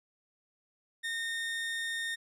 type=tone; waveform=30% pulse; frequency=1834 Hz; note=A#6; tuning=29 cents flat; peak=-30 dBFS; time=1.03-2.16 s; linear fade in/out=20 ms; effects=low-pass 11000 Hz 12 dB/octave